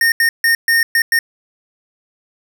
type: tone bursts at uneven times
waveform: square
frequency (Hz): 1837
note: A#6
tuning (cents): -26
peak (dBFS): -11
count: 6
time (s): 0.01-0.12 / 0.2-0.29 / 0.44-0.55 / 0.68-0.83 / 0.95-1.02 / 1.12-1.19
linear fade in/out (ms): 2
effects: none